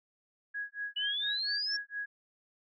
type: tone with tremolo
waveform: sine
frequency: 1661.2 Hz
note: G#6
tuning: in tune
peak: -33 dBFS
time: 0.54-2.06 s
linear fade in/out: 10 ms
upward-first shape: sine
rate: 4.3 Hz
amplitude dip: 100%
type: exponential sweep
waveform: sine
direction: up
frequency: 2913 to 5520 Hz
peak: -31 dBFS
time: 0.96-1.77 s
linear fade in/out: 10 ms
effects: none